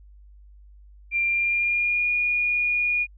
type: tone with pitch glide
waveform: sine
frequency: 2379 to 2439 Hz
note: D7 to D#7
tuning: +22 to -35 cents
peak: -20 dBFS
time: 1.11-3.07 s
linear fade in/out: 50 ms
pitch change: +43 cents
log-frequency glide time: 1.24-2.1 s
effects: added 50 Hz sine -46 dBFS peak until 3.17 s